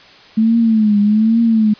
sine tone with vibrato, 217.7 Hz, A3, 18 cents flat, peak -9 dBFS, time 0.37-1.74 s, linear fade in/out 10 ms, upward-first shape triangle, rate 1.2 Hz, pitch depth 120 cents each way, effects white hiss -42 dBFS RMS until 1.79 s + resampled to 11025 Hz

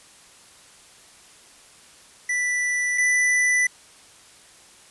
square tone pair in turn, 1975.5 / 1986.8 Hz, B6 / B6, 0 / +10 cents, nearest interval unison, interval 10 cents, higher second, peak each -22 / -18 dBFS, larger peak second, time 2.29-2.98 / 2.98-3.67 s, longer neither, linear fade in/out 5 ms, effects white hiss -50 dBFS RMS until 4.9 s + resampled to 24000 Hz

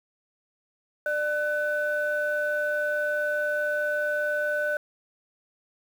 sine tone pair together, 595.3 / 1500 Hz, D5 / F#6, +23 / +23 cents, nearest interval octave + major third, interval 1600 cents, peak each -26 dBFS, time 1.06-4.77 s, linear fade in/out 2 ms, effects tanh soft clip ceiling -17 dBFS + 8-bit

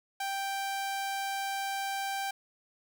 sawtooth tone, 785 Hz, G5, 2 cents sharp, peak -28 dBFS, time 0.2-2.31 s, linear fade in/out 5 ms, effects none

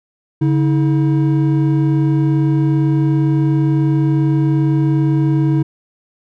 triangle tone pair together, 142.41 / 319.7 Hz, C#3 / D#4, +47 / +47 cents, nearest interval octave + major second, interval 1400 cents, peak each -11 / -14 dBFS, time 0.41-5.63 s, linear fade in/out 10 ms, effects none

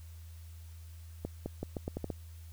accelerating click train, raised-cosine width 2 ms, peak -22 dBFS, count 8, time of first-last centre 1.25-2.102 s, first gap 210 ms, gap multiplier 0.81, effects added 82 Hz sine -46 dBFS peak until 2.52 s + white hiss -62 dBFS RMS until 2.52 s

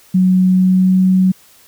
sine tone with pitch glide, 185 to 186.61 Hz, F#3 to F#3, 0 to +15 cents, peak -8 dBFS, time 0.14-1.32 s, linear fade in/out 10 ms, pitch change +15 cents, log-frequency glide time 0.48-1.03 s, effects white hiss -47 dBFS RMS until 1.67 s

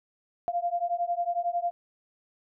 sine beating tone pair, 690 / 701 Hz, F5 / F5, -21 / +6 cents, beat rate 11 Hz, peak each -29 dBFS, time 0.48-1.71 s, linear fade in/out 0 ms, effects none

